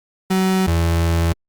35% pulse tone pair in turn, 188.3 / 83.64 Hz, F#3 / E2, +31 / +26 cents, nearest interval octave + major second, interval 1405 cents, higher first, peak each -13 dBFS, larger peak neither, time 0.3-0.67 / 0.67-1.33 s, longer second, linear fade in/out 10 ms, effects Opus 48 kbps

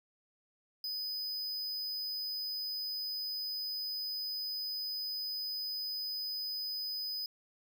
square tone, 5000 Hz, D#8, 8 cents sharp, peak -36 dBFS, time 0.84-7.26 s, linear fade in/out 2 ms, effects none

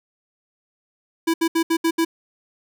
square tone bursts at uneven times, 329.6 Hz, E4, in tune, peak -17 dBFS, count 6, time 1.27-1.34 / 1.41-1.48 / 1.55-1.63 / 1.7-1.77 / 1.84-1.91 / 1.98-2.05 s, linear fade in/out 10 ms, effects none

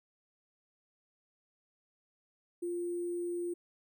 sine tone with sample-and-hold, 349.2 Hz, F4, in tune, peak -33 dBFS, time 2.62-3.54 s, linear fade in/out 10 ms, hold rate 8820 Hz, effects none

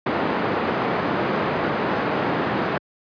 pink band-pass noise, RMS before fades -23 dBFS, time 0.06-2.78 s, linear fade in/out 5 ms, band 190 to 1600 Hz, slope 12 dB/octave, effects high-pass 80 Hz 12 dB/octave + resampled to 11025 Hz

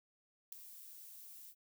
violet noise with ADSR envelope, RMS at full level -40 dBFS, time 0.52-1.55 s, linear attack 5 ms, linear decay 4 ms, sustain -14 dB, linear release 59 ms, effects none

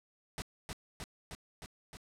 pink noise with echo, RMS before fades -39 dBFS, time 0.38-0.42 s, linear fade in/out 0 ms, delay 310 ms, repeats 5, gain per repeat -2 dB, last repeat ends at 1.97 s, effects low-pass 10000 Hz 12 dB/octave

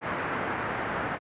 white low-pass noise, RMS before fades -31 dBFS, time 0.01-1.19 s, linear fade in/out 50 ms, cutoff 1800 Hz, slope 24 dB/octave, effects high-pass 80 Hz 12 dB/octave + resampled to 8000 Hz

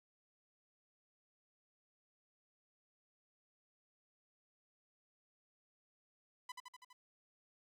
sawtooth tone with echo, 1000 Hz, B5, 21 cents sharp, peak -40 dBFS, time 6.49-6.52 s, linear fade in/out 5 ms, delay 82 ms, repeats 5, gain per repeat -3 dB, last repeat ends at 6.93 s, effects low-pass 11000 Hz 12 dB/octave + 13-bit

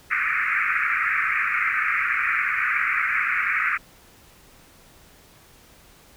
white band-pass noise, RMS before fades -23 dBFS, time 0.1-3.78 s, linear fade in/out 20 ms, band 1200 to 2400 Hz, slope 96 dB/octave, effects pink hiss -52 dBFS RMS until 6.16 s

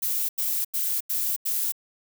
violet noise bursts, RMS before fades -26 dBFS, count 5, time 0.02-1.722 s, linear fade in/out 10 ms, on 270 ms, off 88 ms, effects none

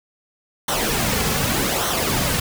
pink noise with flanger, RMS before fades -21 dBFS, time 0.68-2.4 s, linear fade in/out 5 ms, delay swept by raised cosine 0.41 to 3.31 ms, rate 0.84 Hz, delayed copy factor -0.6, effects none

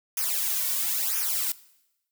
blue noise with flanger, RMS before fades -27 dBFS, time 0.17-1.52 s, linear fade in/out 2 ms, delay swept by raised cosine 0.24 to 2.44 ms, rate 0.99 Hz, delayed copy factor -0.95, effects noise-tail reverb RT60 0.9 s tail -20 dB re dry

